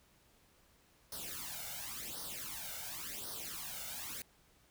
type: noise with flanger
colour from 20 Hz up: white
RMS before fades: -44 dBFS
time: 1.12-4.22 s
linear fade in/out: 2 ms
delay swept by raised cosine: 0.2 to 1.4 ms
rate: 0.92 Hz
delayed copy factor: +0.85
effects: pink hiss -68 dBFS RMS until 4.7 s